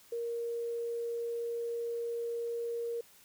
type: tone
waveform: sine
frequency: 468.4 Hz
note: A#4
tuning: 8 cents sharp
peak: -33 dBFS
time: 0.12-3.01 s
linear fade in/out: 5 ms
effects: white hiss -60 dBFS RMS until 3.24 s